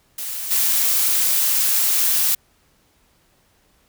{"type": "noise with level steps", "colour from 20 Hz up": "blue", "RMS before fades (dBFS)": [-28, -18], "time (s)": [0.18, 2.35], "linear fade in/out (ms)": 5, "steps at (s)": 0.5, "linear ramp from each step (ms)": 20, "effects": ["pink hiss -60 dBFS RMS until 3.88 s"]}